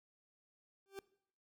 40% pulse tone with exponential growth, 392 Hz, G4, in tune, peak -40 dBFS, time 0.86-0.99 s, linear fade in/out 0 ms, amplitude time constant 27 ms, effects noise-tail reverb RT60 0.7 s tail -21 dB re dry

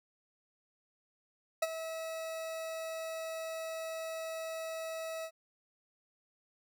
40% pulse tone with ADSR envelope, 647 Hz, E5, 32 cents flat, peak -25 dBFS, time 1.62-5.31 s, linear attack 7 ms, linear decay 33 ms, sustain -12 dB, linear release 67 ms, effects none

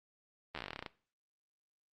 slowing click train, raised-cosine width 0.3 ms, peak -24 dBFS, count 15, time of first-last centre 0.55-0.862 s, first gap 12 ms, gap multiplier 1.09, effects noise-tail reverb RT60 0.4 s tail -18 dB re dry + Opus 32 kbps

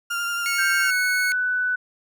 35% pulse tone with vibrato, 1396.9 Hz, F6, in tune, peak -22 dBFS, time 0.1-0.91 s, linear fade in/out 10 ms, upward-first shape triangle, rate 11 Hz, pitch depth 20 cents each way
sawtooth tone, 2200 Hz, C#7, 14 cents flat, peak -21 dBFS, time 0.46-1.32 s, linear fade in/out 0 ms
sine tone with pitch glide, 1568 to 1492.9 Hz, G6 to F#6, 0 to +15 cents, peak -20 dBFS, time 0.58-1.76 s, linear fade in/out 10 ms, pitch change -85 cents, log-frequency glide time 0.8-0.93 s
effects none

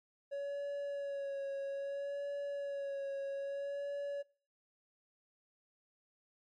triangle tone with vibrato, 560 Hz, C#5, 18 cents sharp, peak -35 dBFS, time 0.31-4.23 s, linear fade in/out 20 ms, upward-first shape sine, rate 0.61 Hz, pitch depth 26 cents each way, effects noise-tail reverb RT60 0.5 s tail -25 dB re dry + MP3 48 kbps

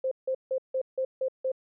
sine tone bursts, 523.3 Hz, C5, in tune, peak -25 dBFS, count 7, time 0.04-1.518 s, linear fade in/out 5 ms, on 74 ms, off 160 ms, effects none

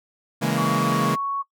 sawtooth chord, A# half-diminished seventh, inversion first, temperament equal, 138.59 / 164.81 / 207.7 / 233.1 Hz, C#3 / E3 / G#3 / A#3, 0 / 0 / 0 / 0 cents, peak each -22 dBFS, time 0.41-1.16 s, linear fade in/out 20 ms
sine tone with pitch glide, 1128 to 1111.2 Hz, C#6 to C#6, +30 to +4 cents, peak -23 dBFS, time 0.57-1.43 s, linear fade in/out 20 ms, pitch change -26 cents, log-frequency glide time 0.87-1.08 s
effects noise-tail reverb RT60 0.1 s tail -20 dB re dry

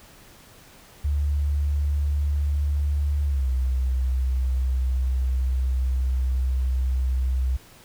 sine tone with pitch glide, 72.4 to 64.13 Hz, D2 to C2, -24 to -34 cents, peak -20 dBFS, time 1.04-7.57 s, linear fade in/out 10 ms, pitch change -210 cents, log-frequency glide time 3.25-3.49 s, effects pink hiss -50 dBFS RMS until 7.84 s

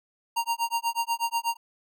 square tone with tremolo, 930 Hz, A#5, 4 cents flat, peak -23 dBFS, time 0.36-1.57 s, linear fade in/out 10 ms, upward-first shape sine, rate 8.2 Hz, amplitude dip 100%, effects none

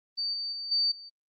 sine tone with level steps, 4599 Hz, D8, 37 cents flat, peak -28 / -31 / -34 / -23 / -43 dBFS, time 0.17-1.1 s, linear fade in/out 20 ms, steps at 0.33 / 0.52 / 0.71 / 0.91 s, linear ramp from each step 10 ms, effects Opus 32 kbps

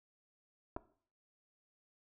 clicks, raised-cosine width 1 ms, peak -27 dBFS, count 2, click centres 0.764 / 0.767 s, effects noise-tail reverb RT60 0.5 s tail -17 dB re dry

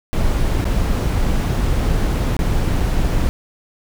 brown noise with dropouts, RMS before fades -17 dBFS, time 0.13-3.29 s, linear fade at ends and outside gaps 0 ms, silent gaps 0.643-0.653 / 2.366-2.391 / 2.801-2.806 s, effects none

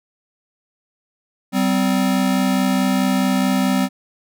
square tone pair together, 192.72 / 257.4 Hz, G3 / C4, -29 / -28 cents, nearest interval perfect fourth, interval 501 cents, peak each -19 dBFS, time 1.52-3.89 s, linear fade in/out 50 ms, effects none

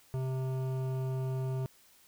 triangle tone with hard clipping, 130.81 Hz, C3, in tune, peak -33 dBFS, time 0.14-1.66 s, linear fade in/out 0 ms, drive 17 dB, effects white hiss -62 dBFS RMS until 2.07 s

